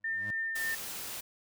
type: tone with exponential growth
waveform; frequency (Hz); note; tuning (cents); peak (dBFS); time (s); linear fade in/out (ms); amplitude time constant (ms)
25% pulse; 103.3; G#2; -9; -36; 0-0.31; 5; 66
type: tone with tremolo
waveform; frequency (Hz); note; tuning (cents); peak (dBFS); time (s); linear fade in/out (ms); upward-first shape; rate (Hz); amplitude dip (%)
sine; 1804; A6; +43; -30; 0.04-0.75; 5; triangle; 3.5; 30
type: noise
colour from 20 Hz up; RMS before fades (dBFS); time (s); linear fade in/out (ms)
white; -40; 0.55-1.21; 10
effects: none